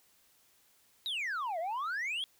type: exponential two-way sweep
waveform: sine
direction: down then up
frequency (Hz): 3960 to 630 to 3392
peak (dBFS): -30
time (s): 1.06-2.24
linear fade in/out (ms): 0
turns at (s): 1.59
effects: tanh soft clip ceiling -32 dBFS + white hiss -67 dBFS RMS until 2.39 s